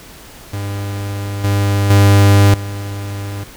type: tone with level steps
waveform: 45% pulse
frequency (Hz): 100.4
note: G2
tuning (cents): +42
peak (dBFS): -20 / -12 / -6 / -22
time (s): 0.53-3.44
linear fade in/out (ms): 5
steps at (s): 1.44 / 1.9 / 2.54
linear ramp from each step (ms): 2
effects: pink hiss -38 dBFS RMS until 3.56 s